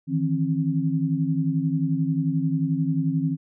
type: tone cluster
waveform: sine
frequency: 153.9 / 165.2 / 267.1 Hz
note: D#3 / E3 / C4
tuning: -19 / +4 / +36 cents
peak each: -25 dBFS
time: 0.07-3.37 s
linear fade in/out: 50 ms
effects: none